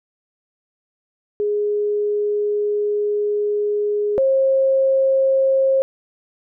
sine tone pair in turn, 415.3 / 535.2 Hz, G#4 / C5, 0 / +39 cents, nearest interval major third, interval 439 cents, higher second, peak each -17 / -13 dBFS, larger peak second, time 1.4-4.18 / 4.18-5.82 s, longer first, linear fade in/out 0 ms, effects none

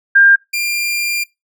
sine / sawtooth tone pair in turn, 1600 / 2392 Hz, G6 / D7, +35 / +31 cents, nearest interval perfect fifth, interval 696 cents, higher second, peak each -5 / -13 dBFS, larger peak first, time 0.15-0.36 / 0.53-1.24 s, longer second, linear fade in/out 10 ms, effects noise-tail reverb RT60 0.2 s tail -22 dB re dry

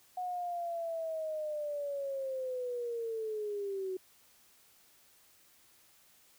sine linear sweep, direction down, 733 to 370 Hz, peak -34 dBFS, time 0.17-3.97 s, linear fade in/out 5 ms, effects white hiss -64 dBFS RMS until 6.38 s

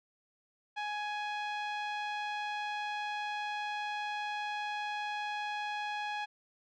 sawtooth tone with low-pass filter, 835 Hz, G#5, 9 cents sharp, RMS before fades -37 dBFS, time 0.76-6.26 s, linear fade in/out 20 ms, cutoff 3100 Hz, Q 1.3, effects none

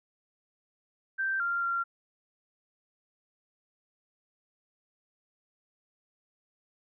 sine tone with pitch steps, 1564 / 1389 / 1379 Hz, G6 / F6 / F6, -4 / -10 / -22 cents, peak -27 dBFS, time 1.18-1.84 s, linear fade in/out 20 ms, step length 220 ms, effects none

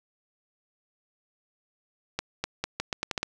accelerating click train, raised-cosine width 0.2 ms, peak -11 dBFS, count 9, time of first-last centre 2.19-3.23 s, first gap 250 ms, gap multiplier 0.8, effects none

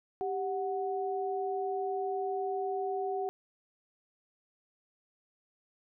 sine tone pair together, 392 / 740 Hz, G4 / F#5, 0 / 0 cents, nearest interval major seventh, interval 1100 cents, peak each -33 / -34 dBFS, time 0.21-3.29 s, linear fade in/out 0 ms, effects none

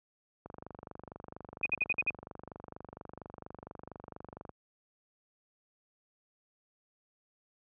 click train, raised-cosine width 1 ms, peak -30 dBFS, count 99, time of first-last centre 0.46-4.493 s, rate 24.3 Hz
sine tone bursts, 2489 Hz, D#7, in tune, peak -26 dBFS, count 6, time 1.63-2.102 s, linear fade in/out 5 ms, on 32 ms, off 56 ms
effects high-pass 60 Hz 12 dB/octave

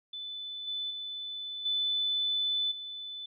sine tone with level steps, 3503 Hz, A7, 8 cents flat, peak -37 / -32 / -36 / -27 / -38 dBFS, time 0.13-3.26 s, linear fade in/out 5 ms, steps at 0.67 / 0.9 / 1.65 / 2.71 s, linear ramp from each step 10 ms, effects none

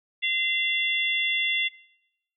harmonic tone, 688 Hz, F5, 26 cents flat, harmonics 3 / 4 / 5, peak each -26 / -27 / -28 dBFS, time 0.22-1.69 s, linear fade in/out 20 ms, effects noise-tail reverb RT60 0.8 s tail -21 dB re dry

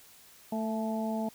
harmonic tone with a mistuned harmonic, 221.4 Hz, A3, 11 cents sharp, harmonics 1 / 2 / 3 / 4, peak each -31 / -41 / -36 / -39 dBFS, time 0.52-1.29 s, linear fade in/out 5 ms, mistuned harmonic 4, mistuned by -39 cents, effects white hiss -56 dBFS RMS until 1.34 s

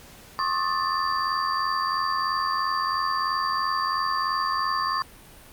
sine tone cluster, 1068 / 1151 / 1249 / 1764 / 4676 Hz, C6 / D6 / D#6 / A6 / D8, +35 / -35 / +6 / +4 / -8 cents, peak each -25 / -30 / -31 / -33 / -32 dBFS, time 0.39-5.02 s, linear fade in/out 0 ms, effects pink hiss -48 dBFS RMS until 5.52 s + Opus 48 kbps

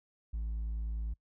triangle tone with hard clipping, 55 Hz, A1, in tune, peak -32 dBFS, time 0.33-1.14 s, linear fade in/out 10 ms, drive 1 dB, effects noise-tail reverb RT60 0.1 s tail -25 dB re dry

